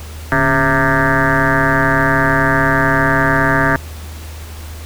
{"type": "tone with frequency modulation", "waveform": "sine", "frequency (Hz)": 921, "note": "A#5", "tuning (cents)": -21, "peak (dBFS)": -10, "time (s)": [0.32, 3.76], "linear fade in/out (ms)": 0, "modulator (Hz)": 129, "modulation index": 6.9, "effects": ["added 78 Hz sine -28 dBFS peak until 4.85 s", "pink hiss -36 dBFS RMS until 4.85 s"]}